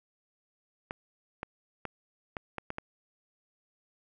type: clicks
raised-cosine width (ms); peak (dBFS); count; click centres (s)
0.5; -20; 7; 0.909 / 1.431 / 1.853 / 2.368 / 2.583 / 2.704 / 2.784
effects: none